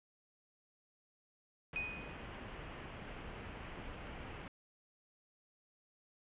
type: low-pass noise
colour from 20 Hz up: pink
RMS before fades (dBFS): -48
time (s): 1.73-4.48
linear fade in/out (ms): 2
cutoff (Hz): 3100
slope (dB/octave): 48
type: tone with exponential decay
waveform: sine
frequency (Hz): 2492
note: D#7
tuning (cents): +2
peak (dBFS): -34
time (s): 1.76-2.36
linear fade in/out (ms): 0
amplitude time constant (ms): 130
effects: resampled to 8000 Hz